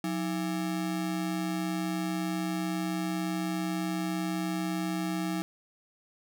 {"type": "ring-modulated tone", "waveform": "square", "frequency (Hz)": 249.4, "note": "B3", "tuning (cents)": 17, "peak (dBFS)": -27, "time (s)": [0.04, 5.42], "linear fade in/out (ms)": 0, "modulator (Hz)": 69, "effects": []}